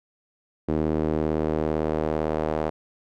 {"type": "tone with band-pass filter sweep", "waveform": "sawtooth", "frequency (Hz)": 77.78, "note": "D#2", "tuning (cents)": 0, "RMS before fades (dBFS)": -25, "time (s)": [0.68, 2.7], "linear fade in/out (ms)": 10, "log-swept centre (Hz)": [340, 590], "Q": 1.5, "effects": []}